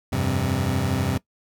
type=chord; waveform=25% pulse; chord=F suspended second; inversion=none; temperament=equal with one note detuned; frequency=85.66 / 98 / 130.81 Hz; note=F2 / G2 / C3; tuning=-33 / 0 / 0 cents; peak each=-24 / -22 / -21 dBFS; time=0.12-1.18 s; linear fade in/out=10 ms; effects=noise-tail reverb RT60 0.1 s tail -20 dB re dry